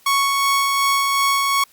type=tone with tremolo; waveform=sawtooth; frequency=1108.7 Hz; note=C#6; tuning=in tune; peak=-11 dBFS; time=0.06-1.64 s; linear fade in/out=5 ms; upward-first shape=sine; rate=2.7 Hz; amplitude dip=25%; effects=white hiss -53 dBFS RMS until 1.72 s + Opus 48 kbps